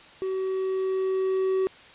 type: tone with level ramp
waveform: triangle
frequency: 379.2 Hz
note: F#4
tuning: 43 cents sharp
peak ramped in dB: -24 to -19 dBFS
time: 0.22-1.67 s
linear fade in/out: 0 ms
effects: white hiss -49 dBFS RMS until 1.94 s + resampled to 8000 Hz